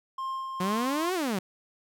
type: tone with tremolo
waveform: triangle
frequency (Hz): 1060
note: C6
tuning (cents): +22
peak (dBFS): -28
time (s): 0.18-1.1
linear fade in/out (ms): 5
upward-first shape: sine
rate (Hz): 2.3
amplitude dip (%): 35
type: exponential two-way sweep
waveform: sawtooth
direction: up then down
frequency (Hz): 177.6 to 383.5 to 177.6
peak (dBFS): -23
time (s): 0.6-1.39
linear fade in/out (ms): 5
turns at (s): 1.14
effects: none